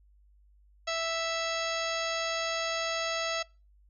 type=harmonic tone; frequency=659.3 Hz; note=E5; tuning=in tune; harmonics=1 / 2 / 3 / 4 / 5 / 6 / 7 / 8 / 10; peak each=-33 / -36 / -38 / -39 / -40 / -41 / -41 / -42 / -43 dBFS; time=0.87-3.43 s; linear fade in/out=10 ms; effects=noise-tail reverb RT60 0.3 s tail -24 dB re dry + added 50 Hz sine -58 dBFS peak until 3.89 s